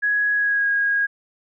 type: tone with pitch glide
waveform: sine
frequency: 1670 to 1639.4 Hz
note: G#6 to G#6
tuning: +9 to -23 cents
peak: -17 dBFS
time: 0.02-1.07 s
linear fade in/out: 20 ms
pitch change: -32 cents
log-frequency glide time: 0.34-0.68 s
effects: none